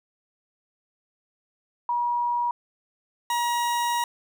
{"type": "tone pair in turn", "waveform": ["sine", "40% pulse"], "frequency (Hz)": [960, 952.3], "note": ["B5", "A#5"], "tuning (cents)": [-49, 37], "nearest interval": "unison", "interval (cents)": 14, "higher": "first", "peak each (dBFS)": [-22, -22], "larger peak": "neither", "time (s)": [[1.89, 2.51], [3.3, 4.04]], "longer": "second", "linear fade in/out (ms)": 2, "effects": []}